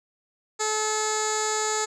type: tone with low-pass filter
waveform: 15% pulse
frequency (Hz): 431.2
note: A4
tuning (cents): -35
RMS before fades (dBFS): -26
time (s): 0.59-1.86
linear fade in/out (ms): 20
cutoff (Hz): 7100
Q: 5.8
effects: none